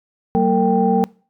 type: tone cluster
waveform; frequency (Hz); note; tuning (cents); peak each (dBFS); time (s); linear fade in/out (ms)
sine; 189.3 / 228.7 / 456.4 / 785; F#3 / A#3 / A#4 / G5; +40 / -33 / -37 / +2; -18; 0.35-1.04; 0
effects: noise-tail reverb RT60 0.4 s tail -24 dB re dry + tanh soft clip ceiling -2 dBFS